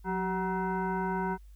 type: tone with frequency modulation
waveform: sine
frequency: 382.5 Hz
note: G4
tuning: 42 cents flat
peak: -28 dBFS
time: 0.04-1.38 s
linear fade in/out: 50 ms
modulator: 564 Hz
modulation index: 1.6
effects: added 50 Hz sine -48 dBFS peak until 1.55 s + white hiss -71 dBFS RMS until 1.55 s